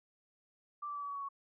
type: tone with pitch steps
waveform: sine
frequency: 1174.7 / 1163.9 / 1153.2 / 1142.6 / 1132.1 / 1121.7 / 1111.3 Hz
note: D6 / D6 / D6 / D6 / C#6 / C#6 / C#6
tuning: 0 / -16 / -32 / -48 / +36 / +20 / +4 cents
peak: -38 dBFS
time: 0.82-1.289 s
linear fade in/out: 10 ms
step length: 67 ms
effects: none